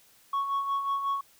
sine tone with tremolo, 1108.7 Hz, C#6, in tune, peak -22 dBFS, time 0.33-1.21 s, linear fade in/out 5 ms, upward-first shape sine, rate 5.5 Hz, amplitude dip 60%, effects tanh soft clip ceiling -24 dBFS + white hiss -60 dBFS RMS until 1.39 s

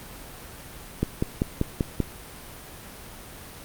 click train, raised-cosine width 3 ms, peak -9 dBFS, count 6, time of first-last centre 1.03-2.003 s, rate 5.14 Hz, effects pink hiss -42 dBFS RMS until 3.64 s + Opus 32 kbps

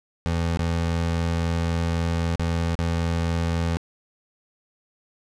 25% pulse tone with dropouts, 83.8 Hz, E2, 29 cents sharp, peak -18 dBFS, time 0.26-3.77 s, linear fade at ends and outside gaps 0 ms, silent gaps 0.572-0.592 / 2.357-2.396 / 2.753-2.79 s, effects low-pass 7000 Hz 12 dB/octave

